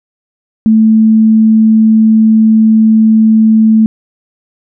sine tone, 220 Hz, A3, in tune, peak -3 dBFS, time 0.66-3.86 s, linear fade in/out 0 ms, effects none

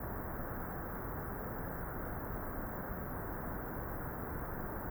pink band-stop noise, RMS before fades -41 dBFS, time 0-4.9 s, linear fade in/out 5 ms, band 1700 to 14000 Hz, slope 48 dB/octave, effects none

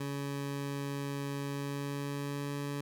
20% pulse tone with pitch glide, 140.7 to 142.66 Hz, C#3 to D3, +26 to -50 cents, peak -30 dBFS, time 0-2.81 s, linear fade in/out 5 ms, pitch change +24 cents, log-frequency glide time 1.43-2.54 s, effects none

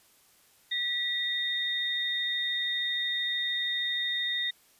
sine tone pair together, 1945 / 3679 Hz, B6 / A#7, -27 / -24 cents, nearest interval major seventh, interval 1103 cents, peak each -32 / -29 dBFS, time 0.71-4.51 s, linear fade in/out 10 ms, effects white hiss -62 dBFS RMS until 4.79 s + resampled to 32000 Hz

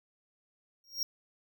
square tone with exponential growth, 5588 Hz, F8, in tune, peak -27 dBFS, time 0.84-1.03 s, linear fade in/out 1 ms, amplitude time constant 40 ms, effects none

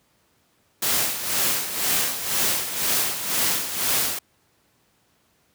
white noise with tremolo, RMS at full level -21 dBFS, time 0.82-4.19 s, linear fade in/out 5 ms, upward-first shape sine, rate 2 Hz, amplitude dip 65%, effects pink hiss -64 dBFS RMS until 5.54 s + high-pass 80 Hz 12 dB/octave

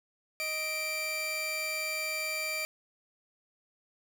sawtooth tone pair together, 625.2 / 2349 Hz, D#5 / D7, +8 / 0 cents, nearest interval octave + major seventh, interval 2292 cents, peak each -35 / -29 dBFS, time 0.4-2.65 s, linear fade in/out 0 ms, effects none

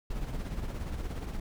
brown noise with tremolo, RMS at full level -33 dBFS, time 0.1-1.4 s, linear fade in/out 5 ms, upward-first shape sine, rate 17 Hz, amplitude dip 50%, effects none

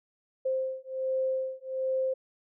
sine beating tone pair, 523.3 / 524.6 Hz, C5 / C5, 0 / +4 cents, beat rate 1.3 Hz, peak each -31 dBFS, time 0.45-2.14 s, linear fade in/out 10 ms, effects none

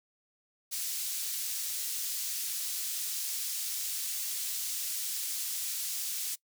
pink high-pass noise, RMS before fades -35 dBFS, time 0.71-6.36 s, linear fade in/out 20 ms, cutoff 5400 Hz, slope 12 dB/octave, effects noise-tail reverb RT60 0.1 s tail -22 dB re dry

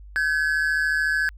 triangle tone pair together, 1537 / 1690.8 Hz, G6 / G#6, -35 / +31 cents, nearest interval major second, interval 166 cents, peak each -21 dBFS, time 0.16-1.29 s, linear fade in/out 0 ms, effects added 50 Hz sine -40 dBFS peak until 1.37 s

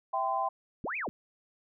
sine chord, C major, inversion first, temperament equal with one note detuned, 659.3 / 784 / 1026.7 Hz, E5 / G5 / C6, 0 / 0 / -33 cents, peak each -35 / -31 / -31 dBFS, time 0.13-0.49 s, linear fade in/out 10 ms
sine linear two-way sweep, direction up then down, 118.3 to 2637 to 118.3 Hz, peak -32 dBFS, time 0.84-1.09 s, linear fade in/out 0 ms, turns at 0.97 s
effects none

